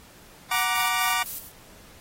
20% pulse chord, Gb augmented, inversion none, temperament equal with one note detuned, 740 / 942.1 / 1174.7 Hz, Gb5 / Bb5 / D6, 0 / +18 / 0 cents, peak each -23 / -23 / -21 dBFS, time 0.51-1.23 s, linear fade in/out 5 ms
violet noise with tremolo, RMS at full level -32 dBFS, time 0.51-1.52 s, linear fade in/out 50 ms, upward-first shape square, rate 4 Hz, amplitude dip 65%
effects pink hiss -51 dBFS RMS until 2 s + AAC 48 kbps

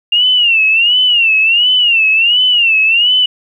sine tone with vibrato, 2789 Hz, F7, 3 cents flat, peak -7 dBFS, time 0.12-3.26 s, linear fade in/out 5 ms, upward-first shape sine, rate 1.4 Hz, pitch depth 140 cents each way, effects 8-bit

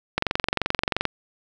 click train, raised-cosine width 0.3 ms, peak -5 dBFS, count 21, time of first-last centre 0.18-1.053 s, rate 22.9 Hz, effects none

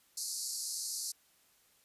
pink band-pass noise, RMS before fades -39 dBFS, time 0.17-1.12 s, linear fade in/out 5 ms, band 4300 to 12000 Hz, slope 96 dB/octave, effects white hiss -68 dBFS RMS until 1.84 s + resampled to 32000 Hz

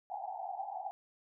pink band-pass noise, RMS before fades -41 dBFS, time 0.1-0.91 s, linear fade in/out 0 ms, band 720 to 830 Hz, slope 96 dB/octave, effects none

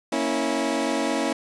20% pulse chord, A# diminished, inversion none, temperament equal with one note detuned, 233.1 / 277.2 / 326.4 Hz, A#3 / C#4 / E4, 0 / 0 / -17 cents, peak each -24 / -21 / -22 dBFS, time 0.12-1.33 s, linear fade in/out 5 ms, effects resampled to 22050 Hz + 8-bit

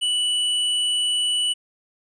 square tone, 2960 Hz, F#7, in tune, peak -20 dBFS, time 0.01-1.54 s, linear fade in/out 20 ms, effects resampled to 22050 Hz

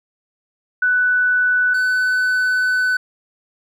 sine / triangle tone pair in turn, 1490 / 1503 Hz, F#6 / F#6, +12 / +27 cents, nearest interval unison, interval 15 cents, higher second, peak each -13 dBFS, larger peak neither, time 0.82-1.74 / 1.74-2.97 s, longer second, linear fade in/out 5 ms, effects none

